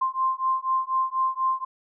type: beating tone pair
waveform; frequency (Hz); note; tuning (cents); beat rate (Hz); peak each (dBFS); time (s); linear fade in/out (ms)
sine; 1046.5 / 1050.6; C6 / C6; 0 / +7; 4.1; -25; 0.01-1.65; 10
effects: none